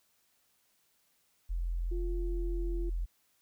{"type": "tone", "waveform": "sine", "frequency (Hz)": 42.85, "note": "F1", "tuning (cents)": -32, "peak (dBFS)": -30, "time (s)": [1.49, 3.06], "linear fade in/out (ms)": 20}
{"type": "tone with pitch glide", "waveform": "sine", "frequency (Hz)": [347.8, 342], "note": ["F4", "F4"], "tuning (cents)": [-7, -36], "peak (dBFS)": -37, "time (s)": [1.91, 2.9], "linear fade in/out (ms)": 10, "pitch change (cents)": -29, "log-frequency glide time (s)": [2.03, 2.61]}
{"effects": ["tanh soft clip ceiling -23 dBFS", "white hiss -72 dBFS RMS until 3.41 s"]}